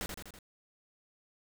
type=noise with echo; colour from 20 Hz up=pink; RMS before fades=-37 dBFS; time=0.01-0.06 s; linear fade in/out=0 ms; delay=82 ms; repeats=4; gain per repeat=-4 dB; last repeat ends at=0.388 s; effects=none